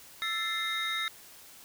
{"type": "tone cluster", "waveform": "triangle", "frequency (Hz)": [1325, 1763, 2093, 3729], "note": ["E6", "A6", "C7", "A#7"], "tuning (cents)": [9, 3, 0, 0], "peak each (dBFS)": [-35, -37, -33, -32], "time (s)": [0.22, 1.08], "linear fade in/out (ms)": 0, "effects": ["white hiss -52 dBFS RMS until 1.64 s"]}